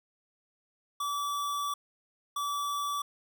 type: tone bursts at uneven times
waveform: square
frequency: 1153 Hz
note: D6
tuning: 32 cents flat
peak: -31 dBFS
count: 2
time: 1-1.74 / 2.36-3.02 s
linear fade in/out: 5 ms
effects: none